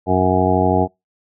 harmonic tone, 92.5 Hz, F#2, in tune, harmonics 1 / 2 / 3 / 4 / 5 / 7 / 8 / 9, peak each -21 / -21 / -21 / -21 / -21 / -21 / -21 / -21 dBFS, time 0.06-0.88 s, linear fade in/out 50 ms, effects noise-tail reverb RT60 0.2 s tail -26 dB re dry

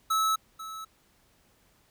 square tone with echo, 1300 Hz, E6, 24 cents flat, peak -24 dBFS, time 0.1-0.36 s, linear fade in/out 10 ms, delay 490 ms, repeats 1, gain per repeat -14 dB, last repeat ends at 0.85 s, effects pink hiss -65 dBFS RMS until 1.9 s

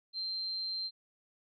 sine tone, 4144 Hz, C8, 17 cents flat, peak -34 dBFS, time 0.13-0.91 s, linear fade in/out 50 ms, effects none

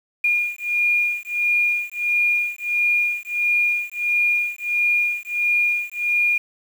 sine beating tone pair, 2423 / 2424.5 Hz, D#7 / D#7, -47 / -45 cents, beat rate 1.5 Hz, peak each -21 / -21 dBFS, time 0.24-6.38 s, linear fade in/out 5 ms, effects 7-bit

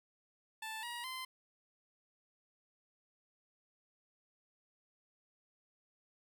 15% pulse tone with pitch steps, 880 / 954.1 / 1034.5 Hz, A5 / A#5 / C6, 0 / +40 / -20 cents, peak -35 dBFS, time 0.62-1.25 s, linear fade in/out 5 ms, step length 210 ms, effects none

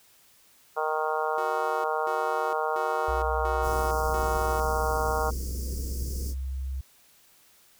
harmonic tone, 155.56 Hz, D#3, in tune, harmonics 3 / 4 / 5 / 6 / 7 / 8 / 9, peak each -31 / -33 / -31 / -33 / -33 / -36 / -35 dBFS, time 0.76-5.31 s, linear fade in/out 20 ms
sawtooth tone bursts, 369.9 Hz, F#4, in tune, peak -34 dBFS, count 5, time 1.38-4.6 s, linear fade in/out 0 ms, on 460 ms, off 230 ms
sine tone with pitch glide, 63 to 66.25 Hz, B1 to C2, +35 to +22 cents, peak -29 dBFS, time 3.08-6.81 s, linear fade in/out 5 ms, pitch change +87 cents, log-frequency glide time 5.04-6.15 s
pink band-stop noise, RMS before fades -38 dBFS, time 3.61-6.35 s, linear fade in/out 50 ms, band 510 to 4700 Hz, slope 96 dB/octave
effects white hiss -59 dBFS RMS until 7.79 s

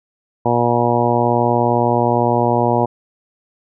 harmonic tone, 119.7 Hz, A#2, 46 cents sharp, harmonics 1 / 2 / 3 / 4 / 5 / 6 / 7 / 8, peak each -21 / -21 / -21 / -21 / -21 / -21 / -21 / -21 dBFS, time 0.45-2.86 s, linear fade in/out 10 ms, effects none

